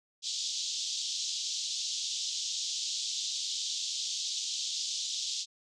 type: band-pass noise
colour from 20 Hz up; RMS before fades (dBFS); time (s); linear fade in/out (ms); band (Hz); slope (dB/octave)
pink; -35; 0.22-5.46; 50; 3300 to 7100; 48
effects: none